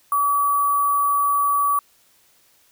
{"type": "tone with sample-and-hold", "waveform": "sine", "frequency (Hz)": 1142, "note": "D6", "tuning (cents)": -49, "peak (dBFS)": -16, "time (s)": [0.12, 1.79], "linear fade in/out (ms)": 2, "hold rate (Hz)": 11025, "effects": ["white hiss -58 dBFS RMS until 2.71 s"]}